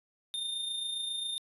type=tone with amplitude modulation; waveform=square; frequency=3631 Hz; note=A#7; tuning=46 cents flat; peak=-32 dBFS; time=0.34-1.38 s; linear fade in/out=0 ms; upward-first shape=sine; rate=27.4 Hz; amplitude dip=40%; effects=resampled to 32000 Hz